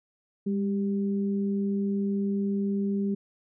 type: tone pair together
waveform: sine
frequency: 200.9 / 393.5 Hz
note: G3 / G4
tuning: +43 / +7 cents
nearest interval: octave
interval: 1164 cents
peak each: -25 / -33 dBFS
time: 0.46-3.15 s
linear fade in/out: 10 ms
effects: none